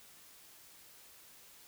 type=silence; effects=white hiss -58 dBFS RMS until 1.67 s